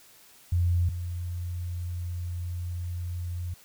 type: tone pair in turn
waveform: sine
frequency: 87.31 / 87.69 Hz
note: F2 / F2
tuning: 0 / +8 cents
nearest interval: unison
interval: 8 cents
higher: second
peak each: -21 / -30 dBFS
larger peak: first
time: 0.52-0.89 / 0.89-3.54 s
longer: second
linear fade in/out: 5 ms
effects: white hiss -55 dBFS RMS until 3.64 s